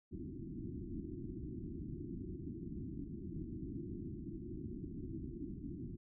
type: low-pass noise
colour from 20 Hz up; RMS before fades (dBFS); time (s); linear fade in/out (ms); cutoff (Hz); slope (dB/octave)
white; -45; 0.11-5.97; 20; 360; 96
effects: none